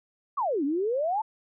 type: exponential two-way sweep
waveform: sine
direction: down then up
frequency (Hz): 1202 to 268.6 to 908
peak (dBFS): -24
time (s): 0.37-1.22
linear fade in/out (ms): 10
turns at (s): 0.64
effects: none